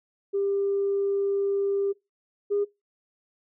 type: tone pair in turn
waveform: sine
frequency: 397.6 / 407.1 Hz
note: G4 / G#4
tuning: +25 / -35 cents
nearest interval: unison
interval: 40 cents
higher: second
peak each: -22 / -21 dBFS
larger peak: second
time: 0.33-1.93 / 2.5-2.65 s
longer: first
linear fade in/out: 20 ms
effects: noise-tail reverb RT60 0.2 s tail -22 dB re dry + tanh soft clip ceiling -17 dBFS